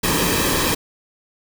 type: noise with comb filter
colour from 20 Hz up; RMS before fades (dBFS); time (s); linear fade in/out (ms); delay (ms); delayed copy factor
pink; -19; 0.03-0.75; 10; 1.4; -0.6
effects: none